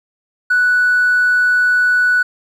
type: tone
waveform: triangle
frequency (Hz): 1480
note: F#6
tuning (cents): 0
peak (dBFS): -7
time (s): 0.5-2.23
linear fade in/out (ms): 10
effects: tanh soft clip ceiling -7 dBFS